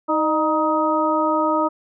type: harmonic tone with a mistuned harmonic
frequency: 314.3 Hz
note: D#4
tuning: 18 cents sharp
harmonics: 1 / 2 / 3 / 4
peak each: -22 / -22 / -22 / -22 dBFS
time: 0.08-1.69 s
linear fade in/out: 20 ms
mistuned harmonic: 2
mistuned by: -49 cents
effects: none